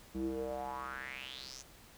square tone with band-pass filter sweep, 65.41 Hz, C2, in tune, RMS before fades -41 dBFS, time 0.14-1.63 s, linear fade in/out 20 ms, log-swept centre 260 to 6600 Hz, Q 5.4, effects pink hiss -58 dBFS RMS until 1.97 s

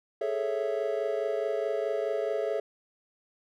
triangle chord, A major seventh, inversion third, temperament equal, 415.3 / 440 / 554.4 / 659.3 Hz, G#4 / A4 / C#5 / E5, 0 / 0 / 0 / 0 cents, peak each -31 dBFS, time 0.21-2.6 s, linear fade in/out 5 ms, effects none

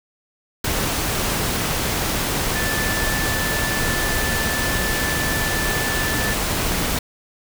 sine tone in noise, 1754 Hz, A6, 6 cents flat, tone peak -25 dBFS, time 2.55-6.34 s, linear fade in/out 5 ms, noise pink, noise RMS -22 dBFS, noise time 0.64-6.99 s, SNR -6 dB, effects none

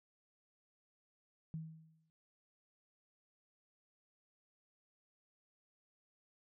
sine tone with exponential decay, 160 Hz, D#3, 49 cents sharp, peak -38 dBFS, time 1.54-2.1 s, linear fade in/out 0 ms, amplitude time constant 120 ms, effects none

